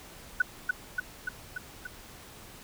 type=tone with echo; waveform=sine; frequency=1488 Hz; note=F#6; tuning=9 cents sharp; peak=-19 dBFS; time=0.4-0.42 s; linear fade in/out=5 ms; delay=290 ms; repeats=5; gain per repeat=-3 dB; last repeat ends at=1.87 s; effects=pink hiss -49 dBFS RMS until 2.63 s